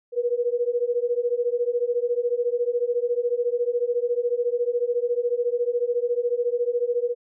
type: beating tone pair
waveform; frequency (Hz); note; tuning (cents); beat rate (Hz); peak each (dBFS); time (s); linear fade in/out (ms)
sine; 475.5 / 489.5; A#4 / B4; +34 / -15; 14; -24; 0.12-7.15; 50
effects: none